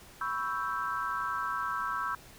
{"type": "chord", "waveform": "sine", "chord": "C# half-diminished seventh", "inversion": "third", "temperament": "equal", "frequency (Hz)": [987.8, 1108.7, 1318.5, 1568], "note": ["B5", "C#6", "E6", "G6"], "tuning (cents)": [0, 0, 0, 0], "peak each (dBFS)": [-38, -36, -34, -37], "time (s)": [0.21, 2.15], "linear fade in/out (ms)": 2, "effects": ["pink hiss -53 dBFS RMS until 2.38 s"]}